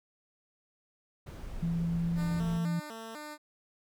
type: noise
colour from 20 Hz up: brown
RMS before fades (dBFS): -41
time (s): 1.26-2.58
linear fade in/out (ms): 10
type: tone with pitch glide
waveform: sine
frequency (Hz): 168 to 169.36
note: E3 to E3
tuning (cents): +33 to +47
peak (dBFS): -28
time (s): 1.62-2.8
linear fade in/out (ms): 10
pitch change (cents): +14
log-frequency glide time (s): 1.85-2.19
type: tone with vibrato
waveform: 10% pulse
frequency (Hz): 259.8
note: C4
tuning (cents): -12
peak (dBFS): -33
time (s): 2.15-3.38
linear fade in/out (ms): 50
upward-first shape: square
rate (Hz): 2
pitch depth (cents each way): 250
effects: none